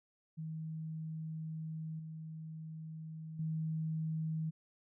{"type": "tone with level steps", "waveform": "sine", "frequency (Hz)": 158.8, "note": "D#3", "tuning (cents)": 36, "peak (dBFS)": [-39, -43, -34], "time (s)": [0.37, 4.51], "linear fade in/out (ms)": 20, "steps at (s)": [1.99, 3.39], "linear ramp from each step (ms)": 5, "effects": []}